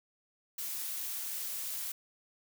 blue noise, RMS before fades -38 dBFS, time 0.58-1.92 s, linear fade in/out 5 ms, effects none

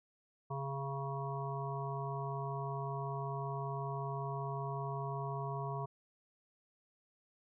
harmonic tone with a mistuned harmonic, 137.4 Hz, C#3, 15 cents flat, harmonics 1 / 3 / 5 / 7 / 8, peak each -39 / -45 / -45 / -44 / -46 dBFS, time 0.5-5.86 s, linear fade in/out 10 ms, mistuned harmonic 8, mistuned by +18 cents, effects none

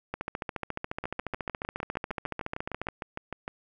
two click trains, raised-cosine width 0.5 ms, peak -17 / -19 dBFS, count 40 / 17, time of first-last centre 0.14-2.886 / 1.04-3.479 s, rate 14.2 / 6.56 Hz, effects none

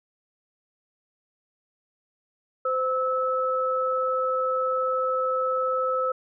sine tone pair together, 515.8 / 1303 Hz, C5 / E6, -25 / -20 cents, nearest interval octave + major third, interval 1605 cents, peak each -25 dBFS, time 2.65-6.12 s, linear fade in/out 5 ms, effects none

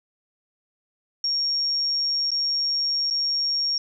sine tone with dropouts, 5550 Hz, F8, 12 cents flat, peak -21 dBFS, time 1.24-3.78 s, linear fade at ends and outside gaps 2 ms, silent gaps 2.306-2.316 / 3.102-3.108 s, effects none

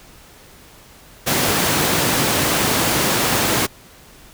pink high-pass noise, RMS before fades -18 dBFS, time 1.26-3.67 s, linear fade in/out 20 ms, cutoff 120 Hz, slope 12 dB/octave, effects pink hiss -45 dBFS RMS until 4.33 s

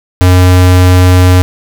square tone, 90.9 Hz, F#2, 30 cents flat, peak -3 dBFS, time 0.21-1.42 s, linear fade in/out 0 ms, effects none

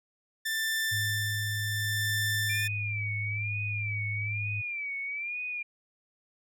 sawtooth tone with tremolo, 1776 Hz, A6, 16 cents sharp, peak -24 dBFS, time 0.45-2.68 s, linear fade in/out 10 ms, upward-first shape sine, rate 0.69 Hz, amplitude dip 40%
sine tone with pitch glide, 103.83 to 104.43 Hz, G#2 to G#2, 0 to +10 cents, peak -32 dBFS, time 0.91-4.62 s, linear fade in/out 20 ms, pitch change +10 cents, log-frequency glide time 1.63-3.15 s
sine tone with vibrato, 2347 Hz, D7, 2 cents flat, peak -32 dBFS, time 2.49-5.63 s, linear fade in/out 10 ms, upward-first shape sine, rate 1.1 Hz, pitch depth 100 cents each way
effects none

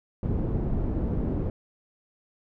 pink low-pass noise, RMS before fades -27 dBFS, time 0.23-1.5 s, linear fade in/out 2 ms, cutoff 340 Hz, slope 12 dB/octave, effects none

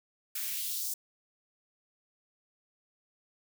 blue noise with high-pass filter sweep, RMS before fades -35 dBFS, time 0.35-0.94 s, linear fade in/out 5 ms, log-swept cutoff 1500 to 6300 Hz, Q 1.7, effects none

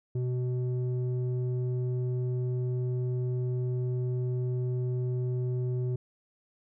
square tone with low-pass filter, 125.1 Hz, B2, 23 cents sharp, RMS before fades -30 dBFS, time 0.15-5.96 s, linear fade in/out 5 ms, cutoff 300 Hz, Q 2.2, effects none

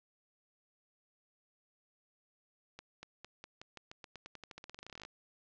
accelerating click train, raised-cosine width 0.2 ms, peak -30 dBFS, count 28, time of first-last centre 2.79-5.05 s, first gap 240 ms, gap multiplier 0.9, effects low-pass 6000 Hz 12 dB/octave

